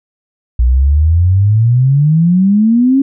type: exponential sweep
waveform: sine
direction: up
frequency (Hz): 58.4 to 278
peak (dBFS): -6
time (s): 0.59-3.02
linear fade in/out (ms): 5
effects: none